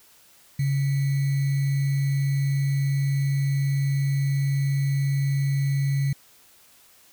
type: tone with sample-and-hold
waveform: sine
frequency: 138.59 Hz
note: C#3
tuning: in tune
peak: -20 dBFS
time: 0.59-6.13 s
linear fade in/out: 5 ms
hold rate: 2100 Hz
effects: white hiss -55 dBFS RMS until 7.12 s